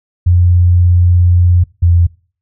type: tone pair in turn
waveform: sine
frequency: 88.3 / 86.13 Hz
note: F2 / F2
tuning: +20 / -23 cents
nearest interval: unison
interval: 43 cents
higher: first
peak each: -5 dBFS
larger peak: neither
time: 0.26-1.64 / 1.82-2.07 s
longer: first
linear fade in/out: 10 ms
effects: noise-tail reverb RT60 0.4 s tail -24 dB re dry